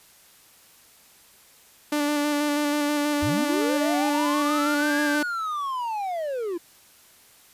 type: tone with vibrato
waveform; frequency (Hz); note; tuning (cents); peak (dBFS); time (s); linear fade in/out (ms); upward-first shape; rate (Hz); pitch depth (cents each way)
sawtooth; 293.7; D4; 0; -18; 1.92-5.23; 5; square; 6.2; 17
type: linear two-way sweep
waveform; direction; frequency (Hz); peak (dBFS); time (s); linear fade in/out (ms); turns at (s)
triangle; up then down; 71.3 to 1663 to 325; -24; 3.22-6.58; 10; 5
effects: white hiss -54 dBFS RMS until 7.53 s + resampled to 32000 Hz